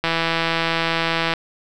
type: click train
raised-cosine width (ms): 0.3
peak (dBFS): -4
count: 215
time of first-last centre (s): 0.04-1.337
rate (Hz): 165
effects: none